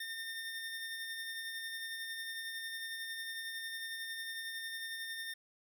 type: tone with tremolo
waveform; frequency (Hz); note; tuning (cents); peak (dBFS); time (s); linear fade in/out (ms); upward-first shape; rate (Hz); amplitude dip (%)
25% pulse; 1816; A#6; -46; -35; 0-5.34; 5; sine; 11; 30
effects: none